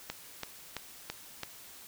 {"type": "click train", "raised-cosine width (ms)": 0.2, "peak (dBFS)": -18, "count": 5, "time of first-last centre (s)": [0.1, 1.433], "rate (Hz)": 3, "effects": ["white hiss -51 dBFS RMS until 1.87 s"]}